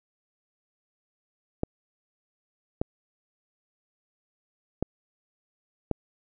clicks, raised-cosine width 2 ms, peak -12 dBFS, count 4, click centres 1.634 / 2.815 / 4.826 / 5.913 s, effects none

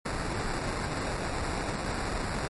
pink noise with sample-and-hold, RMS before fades -32 dBFS, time 0.05-2.48 s, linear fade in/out 10 ms, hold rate 3150 Hz, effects MP3 48 kbps

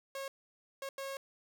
sawtooth tone bursts at uneven times, 545 Hz, C#5, 29 cents flat, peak -35 dBFS, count 3, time 0.15-0.28 / 0.82-0.89 / 0.98-1.17 s, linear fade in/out 2 ms, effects none

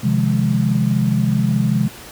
sine chord, F minor seventh, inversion second, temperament equal, 130.81 / 155.56 / 174.61 / 207.7 Hz, C3 / Eb3 / F3 / Ab3, 0 / 0 / 0 / 0 cents, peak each -18 / -22 / -21 / -18 dBFS, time 0.03-1.88 s, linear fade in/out 10 ms, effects pink hiss -37 dBFS RMS until 2.11 s + high-pass 60 Hz 12 dB/octave

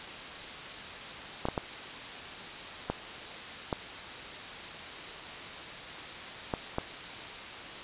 clicks, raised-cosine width 1 ms, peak -15 dBFS, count 7, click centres 1.454 / 1.486 / 1.578 / 2.9 / 3.728 / 6.538 / 6.784 s, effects white hiss -41 dBFS RMS until 7.83 s + resampled to 8000 Hz

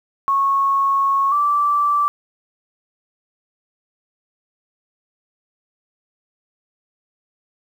sine tone pair in turn, 1100 / 1165.4 Hz, C#6 / D6, -14 / -14 cents, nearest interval minor second, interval 100 cents, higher second, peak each -14 / -14 dBFS, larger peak neither, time 0.28-1.32 / 1.32-2.08 s, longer first, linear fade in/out 0 ms, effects 8-bit

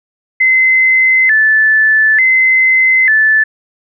sine tone with vibrato, 1895 Hz, A#6, 28 cents sharp, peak -6 dBFS, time 0.4-3.44 s, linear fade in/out 10 ms, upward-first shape square, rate 0.56 Hz, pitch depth 140 cents each way, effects none

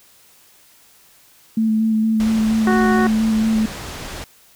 sine tone with vibrato, 220.1 Hz, A3, 1 cent sharp, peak -14 dBFS, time 1.57-3.66 s, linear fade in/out 5 ms, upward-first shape square, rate 4.3 Hz, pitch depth 14 cents each way
pink low-pass noise, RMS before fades -31 dBFS, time 2.2-4.24 s, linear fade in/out 0 ms, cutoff 8300 Hz, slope 12 dB/octave
harmonic tone, 370 Hz, F#4, in tune, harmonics 1 / 2 / 3 / 4 / 5, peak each -19 / -22 / -24 / -25 / -26 dBFS, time 2.67-3.07 s, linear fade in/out 2 ms
effects white hiss -51 dBFS RMS until 4.55 s

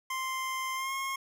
25% pulse tone with pitch glide, 1046.5 to 1078.4 Hz, C6 to C#6, 0 to -48 cents, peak -28 dBFS, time 0.1-1.16 s, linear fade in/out 5 ms, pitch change +52 cents, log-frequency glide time 0.74-0.93 s, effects none

